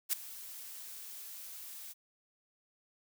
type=noise with ADSR envelope; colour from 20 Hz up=blue; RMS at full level=-29 dBFS; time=0.09-1.94 s; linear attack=39 ms; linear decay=7 ms; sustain=-18 dB; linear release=29 ms; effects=none